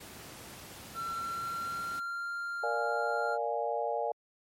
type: noise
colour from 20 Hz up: pink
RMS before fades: -47 dBFS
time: 0-2 s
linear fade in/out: 10 ms
type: tone with pitch glide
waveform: triangle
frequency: 1353 to 1393.5 Hz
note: E6 to F6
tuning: +45 to -4 cents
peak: -32 dBFS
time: 0.94-3.38 s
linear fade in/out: 50 ms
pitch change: +51 cents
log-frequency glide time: 1.07-2.31 s
type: chord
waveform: sine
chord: Bb dominant seventh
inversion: none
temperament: equal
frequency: 466.2 / 587.3 / 698.5 / 830.6 Hz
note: Bb4 / D5 / F5 / Ab5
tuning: 0 / 0 / 0 / 0 cents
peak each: -35 dBFS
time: 2.63-4.12 s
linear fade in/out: 5 ms
effects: high-pass 80 Hz 12 dB/octave + MP3 64 kbps